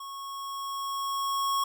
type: tone with level ramp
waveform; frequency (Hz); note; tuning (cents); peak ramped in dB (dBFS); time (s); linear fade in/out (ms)
square; 1100; C#6; -14; -39 to -25; 0-1.64; 5
effects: none